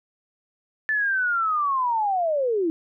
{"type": "linear sweep", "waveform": "sine", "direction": "down", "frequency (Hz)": [1760, 311.3], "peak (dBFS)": -20, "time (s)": [0.89, 2.7], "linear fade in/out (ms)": 0, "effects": []}